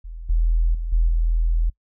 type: tone with level steps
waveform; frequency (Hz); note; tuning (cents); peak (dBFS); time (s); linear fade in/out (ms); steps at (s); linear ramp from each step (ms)
sine; 41.2; E1; 0; -31 / -15 / -23 / -14 / -16; 0.04-1.7; 10; 0.29 / 0.74 / 0.92 / 1.08; 10
effects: noise-tail reverb RT60 0.1 s tail -23 dB re dry

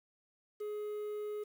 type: tone with quantisation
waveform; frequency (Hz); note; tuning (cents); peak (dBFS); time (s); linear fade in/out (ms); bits
triangle; 420; G#4; +19; -35; 0.6-1.44; 10; 10
effects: none

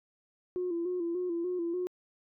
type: tone with vibrato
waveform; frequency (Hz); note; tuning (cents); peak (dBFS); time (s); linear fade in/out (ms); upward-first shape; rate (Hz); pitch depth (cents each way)
sine; 350; F4; +4; -29; 0.56-1.87; 0; square; 3.4; 56
effects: tanh soft clip ceiling -25 dBFS

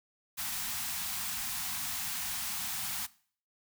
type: band-stop noise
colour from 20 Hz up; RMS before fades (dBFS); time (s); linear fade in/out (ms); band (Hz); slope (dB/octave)
white; -36; 0.37-3.07; 20; 260 to 690; 96
effects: noise-tail reverb RT60 0.5 s tail -20 dB re dry

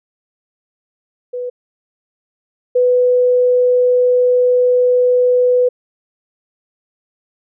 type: tone pair in turn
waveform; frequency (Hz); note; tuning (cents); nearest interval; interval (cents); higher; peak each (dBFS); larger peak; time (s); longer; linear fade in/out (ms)
sine; 494 / 496.7; B4 / B4; 0 / +10; unison; 10; second; -20 / -9; second; 1.33-1.5 / 2.75-5.69; second; 10
effects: none

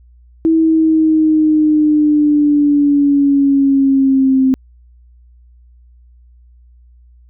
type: linear sweep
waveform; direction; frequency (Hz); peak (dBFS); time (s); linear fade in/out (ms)
sine; down; 325 to 261.6; -8; 0.45-4.54; 0
effects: added 60 Hz sine -42 dBFS peak until 7.29 s

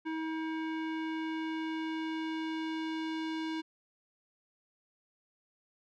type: tone with low-pass filter sweep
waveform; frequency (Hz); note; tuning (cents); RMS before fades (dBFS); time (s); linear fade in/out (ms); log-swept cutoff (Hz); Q
square; 319.2; D#4; +44; -36; 0.05-3.62; 20; 2100 to 3800; 1.4
effects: none

